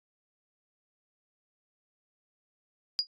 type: tone with exponential decay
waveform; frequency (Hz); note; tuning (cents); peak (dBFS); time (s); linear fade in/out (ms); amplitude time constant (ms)
sine; 4871; D#8; -38; -20; 2.99-3.07; 0; 17
effects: resampled to 24000 Hz